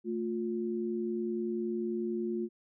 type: tone pair together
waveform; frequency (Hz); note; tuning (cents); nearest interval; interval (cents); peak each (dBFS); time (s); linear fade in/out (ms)
sine; 222.6 / 353.4; A3 / F4; +20 / +21; minor sixth; 801; -34 / -33; 0.04-2.49; 50
effects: none